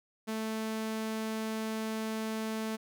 sawtooth tone, 220 Hz, A3, in tune, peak -29 dBFS, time 0.27-2.77 s, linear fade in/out 20 ms, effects none

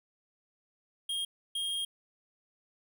square tone bursts at uneven times, 3237 Hz, G#7, 45 cents flat, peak -32 dBFS, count 2, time 1.09-1.25 / 1.55-1.85 s, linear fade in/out 5 ms, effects none

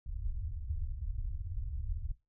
pink low-pass noise, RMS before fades -37 dBFS, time 0.06-2.12 s, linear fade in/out 10 ms, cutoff 100 Hz, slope 48 dB/octave, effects noise-tail reverb RT60 0.2 s tail -17 dB re dry

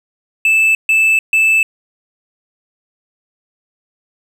triangle tone bursts, 2632 Hz, E7, 3 cents flat, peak -7 dBFS, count 3, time 0.45-1.63 s, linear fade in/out 2 ms, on 300 ms, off 140 ms, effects none

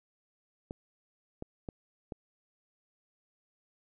clicks, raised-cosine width 2 ms, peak -25 dBFS, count 4, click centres 0.709 / 1.424 / 1.688 / 2.122 s, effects none

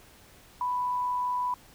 sine tone with amplitude modulation, 990 Hz, B5, 4 cents sharp, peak -25 dBFS, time 0.61-1.54 s, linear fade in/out 2 ms, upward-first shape sine, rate 105 Hz, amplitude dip 25%, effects pink hiss -55 dBFS RMS until 1.74 s

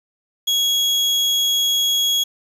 35% pulse tone, 3322 Hz, G#7, in tune, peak -14 dBFS, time 0.47-2.24 s, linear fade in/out 10 ms, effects resampled to 32000 Hz + 7-bit

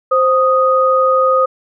sine tone pair together, 523.2 / 1244.5 Hz, C5 / D#6, 0 / 0 cents, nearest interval octave + minor third, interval 1500 cents, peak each -12 dBFS, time 0.11-1.46 s, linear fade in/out 10 ms, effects none

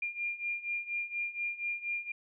sine beating tone pair, 2400 / 2404.2 Hz, D7 / D7, +37 / +40 cents, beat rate 4.2 Hz, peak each -38 / -35 dBFS, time 0.02-2.12 s, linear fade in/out 5 ms, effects none

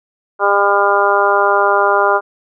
harmonic tone, 201.1 Hz, G3, 44 cents sharp, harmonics 2 / 3 / 4 / 5 / 6 / 7, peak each -17 / -17 / -17 / -17 / -17 / -17 dBFS, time 0.39-2.21 s, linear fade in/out 50 ms, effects none

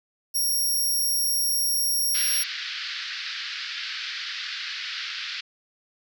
10% pulse tone, 5588 Hz, F8, in tune, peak -16 dBFS, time 0.34-2.44 s, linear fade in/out 20 ms
white band-pass noise, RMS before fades -33 dBFS, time 2.14-5.41 s, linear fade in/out 10 ms, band 1400 to 4900 Hz, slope 48 dB/octave
effects none

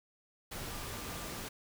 sine tone in noise, 1191 Hz, D6, 24 cents sharp, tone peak -53 dBFS, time 0.69-1.41 s, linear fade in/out 10 ms, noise pink, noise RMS -42 dBFS, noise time 0.51-1.49 s, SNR -14 dB, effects none

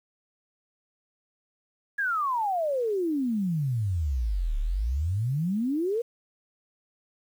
sine exponential two-way sweep, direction down then up, 1699 to 34.48 to 487.6 Hz, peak -24 dBFS, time 1.98-6.02 s, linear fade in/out 10 ms, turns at 4.58 s, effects 9-bit

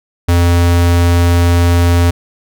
square tone, 86.5 Hz, F2, 16 cents flat, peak -8 dBFS, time 0.28-2.11 s, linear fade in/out 10 ms, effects none

